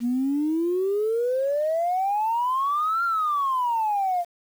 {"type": "exponential two-way sweep", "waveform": "sine", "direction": "up then down", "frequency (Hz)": [233.1, 1396.9, 684], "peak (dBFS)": -20, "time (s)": [0, 4.25], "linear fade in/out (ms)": 50, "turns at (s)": 3.04, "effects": ["tanh soft clip ceiling -16 dBFS", "8-bit"]}